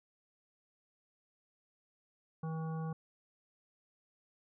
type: harmonic tone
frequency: 160.4 Hz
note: E3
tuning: 47 cents flat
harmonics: 1 / 3 / 5 / 7 / 9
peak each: -36 / -48 / -49 / -51 / -58 dBFS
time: 2.43-2.93 s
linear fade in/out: 5 ms
effects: none